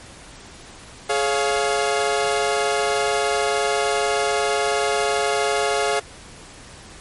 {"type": "chord", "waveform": "sawtooth", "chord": "Db major", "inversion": "second", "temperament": "equal with one note detuned", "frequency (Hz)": [421.6, 554.4, 698.5], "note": ["Ab4", "Db5", "F5"], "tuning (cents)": [26, 0, 0], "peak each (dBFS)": [-18, -21, -19], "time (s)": [1.09, 6], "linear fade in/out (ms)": 10, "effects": ["pink hiss -42 dBFS RMS until 7 s", "MP3 48 kbps"]}